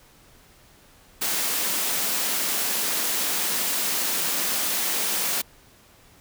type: high-pass noise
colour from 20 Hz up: white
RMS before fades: -25 dBFS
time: 1.21-5.42 s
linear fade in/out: 10 ms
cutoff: 160 Hz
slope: 96 dB/octave
effects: pink hiss -54 dBFS RMS until 6.2 s